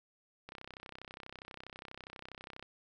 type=click train; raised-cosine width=0.3 ms; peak=-30 dBFS; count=70; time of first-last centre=0.49-2.626 s; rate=32.3 Hz; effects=none